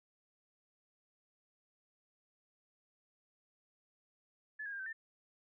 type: tone with pitch steps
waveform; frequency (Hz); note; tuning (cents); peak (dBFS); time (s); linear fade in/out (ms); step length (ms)
sine; 1725 / 1638 / 1602 / 1541 / 1793; A6 / G#6 / G6 / G6 / A6; -35 / -24 / +37 / -30 / +32; -40; 4.59-4.93; 10; 68
effects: none